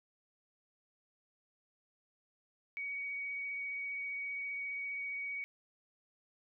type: tone with vibrato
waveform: sine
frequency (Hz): 2251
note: C#7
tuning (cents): +26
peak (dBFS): -37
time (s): 2.77-5.44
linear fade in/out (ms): 0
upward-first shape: triangle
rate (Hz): 15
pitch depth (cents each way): 16
effects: none